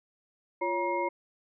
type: tone cluster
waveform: sine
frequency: 349 / 556 / 951 / 2140 Hz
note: F4 / C#5 / A#5 / C7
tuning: -1 / +5 / +34 / +38 cents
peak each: -33 / -33 / -30 / -37 dBFS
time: 0.61-1.09 s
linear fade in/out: 10 ms
effects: none